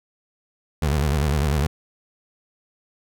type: tone with vibrato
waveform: 25% pulse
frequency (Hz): 73.42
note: D2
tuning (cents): 0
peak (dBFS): -15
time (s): 0.82-1.67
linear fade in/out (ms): 5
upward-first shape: sine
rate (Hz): 10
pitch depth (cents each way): 160
effects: none